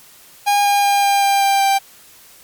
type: tone with pitch steps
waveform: 45% pulse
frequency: 814 / 809.3 / 804.7 / 800 / 795.4 / 790.8 / 786.3 Hz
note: G#5 / G#5 / G5 / G5 / G5 / G5 / G5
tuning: -35 / -45 / +45 / +35 / +25 / +15 / +5 cents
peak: -12 dBFS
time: 0.46-1.79 s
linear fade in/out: 20 ms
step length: 190 ms
effects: white hiss -45 dBFS RMS until 2.43 s + MP3 96 kbps